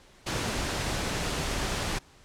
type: noise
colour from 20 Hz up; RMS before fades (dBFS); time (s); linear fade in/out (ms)
pink; -30; 0.26-1.99; 10
effects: pink hiss -56 dBFS RMS until 2.24 s + low-pass 8000 Hz 12 dB/octave